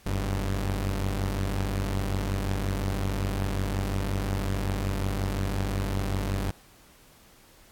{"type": "tone pair together", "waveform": "sawtooth", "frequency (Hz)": [46.25, 98], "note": ["F#1", "G2"], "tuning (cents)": [0, 0], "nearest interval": "octave + minor second", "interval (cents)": 1300, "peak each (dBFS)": -25, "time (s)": [0.06, 6.51], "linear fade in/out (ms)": 0, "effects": ["pink hiss -56 dBFS RMS until 7.71 s", "AAC 64 kbps"]}